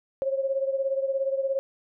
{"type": "beating tone pair", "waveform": "sine", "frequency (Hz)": [537, 554], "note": ["C5", "C#5"], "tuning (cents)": [45, -1], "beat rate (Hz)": 17, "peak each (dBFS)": [-25, -30], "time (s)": [0.22, 1.59], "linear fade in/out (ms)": 0, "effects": []}